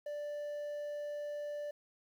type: tone with quantisation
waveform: triangle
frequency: 587.3 Hz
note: D5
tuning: in tune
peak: -36 dBFS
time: 0.06-1.71 s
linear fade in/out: 5 ms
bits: 11
effects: none